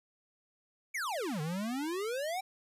square exponential two-way sweep, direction down then up, 2349 to 146.83 to 786 Hz, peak -34 dBFS, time 0.94-2.41 s, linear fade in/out 10 ms, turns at 1.41 s, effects resampled to 32000 Hz

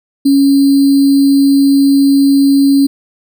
sine tone with sample-and-hold, 277.2 Hz, C#4, in tune, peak -5 dBFS, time 0.25-2.87 s, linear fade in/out 10 ms, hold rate 4410 Hz, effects none

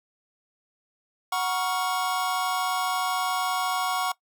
square chord, Gb major seventh, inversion none, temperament equal with one note detuned, 740 / 956.3 / 1108.7 / 1396.9 Hz, Gb5 / Bb5 / Db6 / F6, 0 / +44 / 0 / 0 cents, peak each -29 / -33 / -29 / -35 dBFS, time 1.32-4.12 s, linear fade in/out 5 ms, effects noise-tail reverb RT60 0.1 s tail -20 dB re dry

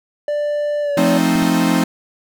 triangle tone with pitch glide, 589 to 571.9 Hz, D5 to D5, +5 to -46 cents, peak -15 dBFS, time 0.28-1.18 s, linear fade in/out 2 ms, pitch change -51 cents, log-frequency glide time 0.82-0.93 s
45% pulse chord, F dominant seventh, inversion none, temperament equal, 174.61 / 220 / 261.6 / 311.1 Hz, F3 / A3 / C4 / Eb4, 0 / 0 / 0 / 0 cents, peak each -19 / -20 / -18 / -19 dBFS, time 0.97-1.84 s, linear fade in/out 5 ms
clicks, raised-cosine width 5 ms, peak -22 dBFS, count 2, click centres 1.356 / 1.424 s
effects none

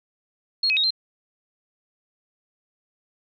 sine tone with pitch steps, 4284 / 2541 / 3767 / 4145 Hz, C8 / D#7 / A#7 / C8, +40 / +36 / +17 / -17 cents, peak -18 dBFS, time 0.63-0.906 s, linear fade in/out 5 ms, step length 69 ms, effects none

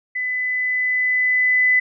sine tone with level ramp, 2005 Hz, B6, 26 cents sharp, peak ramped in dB -21 to -12 dBFS, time 0.15-1.8 s, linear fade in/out 10 ms, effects none

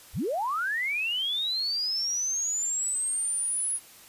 sine linear sweep, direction up, 30.87 to 10530 Hz, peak -26 dBFS, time 0.13-3.8 s, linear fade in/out 50 ms, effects white hiss -51 dBFS RMS until 4.08 s + resampled to 32000 Hz

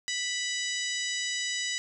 harmonic tone with a mistuned harmonic, 987.8 Hz, B5, in tune, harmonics 2 / 3 / 4 / 5 / 6 / 7 / 8, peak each -34 / -36 / -37 / -38 / -39 / -39 / -40 dBFS, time 0.08-1.78 s, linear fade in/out 0 ms, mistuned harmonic 4, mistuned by -36 cents, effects none

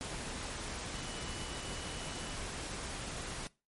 sine tone in noise, 2960 Hz, F#7, in tune, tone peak -50 dBFS, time 0.95-2.36 s, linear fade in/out 0 ms, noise pink, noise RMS -41 dBFS, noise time 0.01-3.47 s, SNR -12 dB, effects noise-tail reverb RT60 0.3 s tail -22 dB re dry + MP3 48 kbps

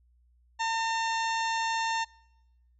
harmonic tone with a mistuned harmonic, 906 Hz, A#5, 50 cents flat, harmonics 1 / 2 / 3 / 4 / 5 / 6 / 7 / 8, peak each -28 / -34 / -38 / -40 / -42 / -44 / -45 / -46 dBFS, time 0.59-2.05 s, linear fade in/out 20 ms, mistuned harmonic 5, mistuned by -100 cents, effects noise-tail reverb RT60 1.0 s tail -26 dB re dry + added 60 Hz sine -61 dBFS peak until 2.79 s

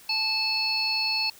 harmonic tone, 874 Hz, A5, 12 cents flat, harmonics 1 / 3 / 5 / 6, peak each -35 / -29 / -25 / -36 dBFS, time 0.09-1.3 s, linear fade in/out 5 ms, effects white hiss -51 dBFS RMS until 1.39 s

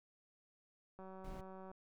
click train, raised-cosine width 1 ms, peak -40 dBFS, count 138, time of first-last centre 0.99-1.715 s, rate 189 Hz
brown noise, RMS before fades -49 dBFS, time 1.24-1.41 s, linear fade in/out 5 ms
effects none

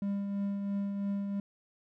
triangle tone with tremolo, 200 Hz, G3, 35 cents sharp, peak -27 dBFS, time 0.02-1.4 s, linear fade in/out 2 ms, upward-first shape triangle, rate 3 Hz, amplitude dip 40%, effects none

